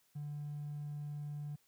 triangle tone with hard clipping, 146.83 Hz, D3, in tune, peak -40 dBFS, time 0.15-1.56 s, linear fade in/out 10 ms, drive 4 dB, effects white hiss -73 dBFS RMS until 1.67 s + high-pass 60 Hz 12 dB/octave

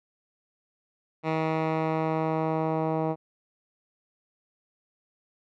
10% pulse tone with low-pass filter sweep, 159.1 Hz, D#3, 39 cents sharp, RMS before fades -27 dBFS, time 1.23-3.16 s, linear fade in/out 50 ms, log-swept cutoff 2300 to 850 Hz, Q 0.97, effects none

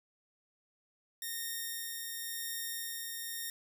5% pulse tone with tremolo, 1842 Hz, A#6, 21 cents flat, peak -26 dBFS, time 1.22-3.5 s, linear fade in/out 2 ms, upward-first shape sine, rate 0.92 Hz, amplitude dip 25%, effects 11-bit

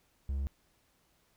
triangle tone, 68.8 Hz, C#2, 12 cents flat, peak -29 dBFS, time 0.29-0.47 s, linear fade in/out 0 ms, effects pink hiss -71 dBFS RMS until 1.36 s

